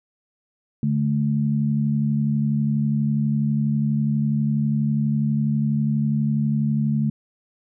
sine tone pair together, 144.2 / 216.4 Hz, D3 / A3, -31 / -29 cents, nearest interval perfect fifth, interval 702 cents, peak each -21 dBFS, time 0.83-7.1 s, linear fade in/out 2 ms, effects none

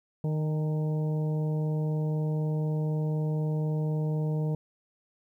harmonic tone with a mistuned harmonic, 154 Hz, D#3, 17 cents flat, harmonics 1 / 2 / 3 / 4 / 5 / 6, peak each -26 / -40 / -37 / -43 / -50 / -50 dBFS, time 0.24-4.55 s, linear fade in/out 2 ms, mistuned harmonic 5, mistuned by +50 cents, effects 11-bit

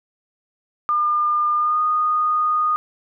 sine tone with pitch glide, 1205 to 1232.5 Hz, D6 to D#6, +44 to -17 cents, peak -16 dBFS, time 0.89-2.76 s, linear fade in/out 0 ms, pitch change +39 cents, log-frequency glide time 1.56-1.81 s, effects none

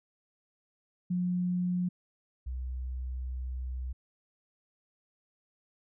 sine tone pair in turn, 179.2 / 63.36 Hz, F3 / B1, +45 / +45 cents, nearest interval octave + tritone, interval 1800 cents, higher first, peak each -27 / -33 dBFS, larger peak first, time 1.1-1.89 / 2.46-3.93 s, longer second, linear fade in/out 10 ms, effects none

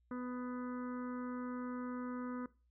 harmonic tone, 248.8 Hz, B3, 13 cents sharp, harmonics 1 / 2 / 4 / 5 / 6 / 7 / 8, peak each -40 / -48 / -53 / -51 / -55 / -64 / -65 dBFS, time 0.11-2.46 s, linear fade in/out 2 ms, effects noise-tail reverb RT60 0.3 s tail -19 dB re dry + added 60 Hz sine -70 dBFS peak until 2.7 s

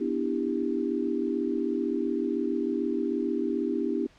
sine chord, E minor seventh, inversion second, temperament equal with one note detuned, 246.9 / 293.7 / 329.6 / 395.9 Hz, B3 / D4 / E4 / G4, 0 / 0 / 0 / +17 cents, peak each -31 dBFS, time 0-4.07 s, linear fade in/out 10 ms, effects pink hiss -58 dBFS RMS until 4.18 s + low-pass 5000 Hz 12 dB/octave

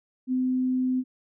sine tone, 255.8 Hz, C4, 39 cents flat, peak -22 dBFS, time 0.27-1.04 s, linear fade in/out 50 ms, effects none

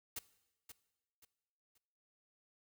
white noise with echo, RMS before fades -42 dBFS, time 0.16-0.19 s, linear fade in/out 5 ms, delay 530 ms, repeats 3, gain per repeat -10 dB, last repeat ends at 1.78 s, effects noise-tail reverb RT60 1.0 s tail -18 dB re dry

